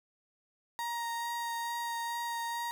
35% pulse tone with vibrato, 937 Hz, A#5, 9 cents sharp, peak -32 dBFS, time 0.79-2.71 s, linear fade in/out 0 ms, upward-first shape sine, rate 2.3 Hz, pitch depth 12 cents each way, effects 10-bit

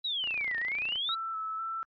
sine exponential two-way sweep, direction down then up, 3973 to 1792 to 3973 Hz, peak -29 dBFS, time 0.04-1.15 s, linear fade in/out 10 ms, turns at 0.58 s
click train, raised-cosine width 0.3 ms, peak -27 dBFS, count 22, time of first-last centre 0.24-0.957 s, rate 29.3 Hz
sine tone with vibrato, 1318.5 Hz, E6, in tune, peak -32 dBFS, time 1.09-1.83 s, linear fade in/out 0 ms, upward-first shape square, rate 2 Hz, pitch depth 18 cents each way
effects MP3 32 kbps

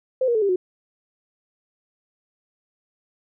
sine tone with pitch steps, 517 / 474.1 / 434.7 / 398.7 / 365.6 Hz, C5 / A#4 / A4 / G4 / F#4, -21 / +29 / -21 / +29 / -21 cents, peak -17 dBFS, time 0.21-0.56 s, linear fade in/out 5 ms, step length 70 ms, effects none

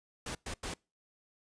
pink noise bursts at uneven times, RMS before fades -39 dBFS, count 3, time 0.26-0.35 / 0.46-0.54 / 0.63-0.74 s, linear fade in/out 5 ms, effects noise-tail reverb RT60 0.3 s tail -26 dB re dry + resampled to 22050 Hz

